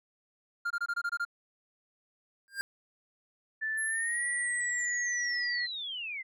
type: tone bursts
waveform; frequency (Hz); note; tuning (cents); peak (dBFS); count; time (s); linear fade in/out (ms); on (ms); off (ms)
triangle; 1401; F6; +5; -27; 8; 0.65-1.251; 10; 55; 23
type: tone with exponential growth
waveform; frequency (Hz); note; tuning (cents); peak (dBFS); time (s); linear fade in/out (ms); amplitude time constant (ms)
square; 1600; G6; +35; -28; 2.48-2.61; 0; 28
type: tone with pitch glide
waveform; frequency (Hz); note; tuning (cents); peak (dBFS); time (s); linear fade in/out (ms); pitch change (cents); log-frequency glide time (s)
sine; 1758 to 1939.4; A6 to B6; -2 to -32; -30; 3.61-5.67; 20; +170; 3.85-4.25
type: linear sweep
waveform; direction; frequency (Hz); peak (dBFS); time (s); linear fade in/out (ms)
sine; down; 11175 to 2000; -35; 3.77-6.23; 20
effects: none